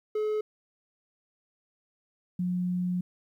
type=tone pair in turn; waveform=triangle / sine; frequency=427.3 / 179.66 Hz; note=G#4 / F3; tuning=+49 / +49 cents; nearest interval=octave + minor third; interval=1500 cents; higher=first; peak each=-24 / -26 dBFS; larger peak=first; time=0.15-0.41 / 2.39-3.01 s; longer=second; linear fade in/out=5 ms; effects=11-bit